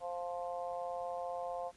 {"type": "harmonic tone", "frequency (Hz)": 175.2, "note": "F3", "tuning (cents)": 6, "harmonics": [3, 4, 5, 6], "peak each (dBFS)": [-41, -40, -47, -49], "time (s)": [0, 1.72], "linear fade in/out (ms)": 50, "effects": ["pink hiss -64 dBFS RMS until 1.76 s", "resampled to 24000 Hz"]}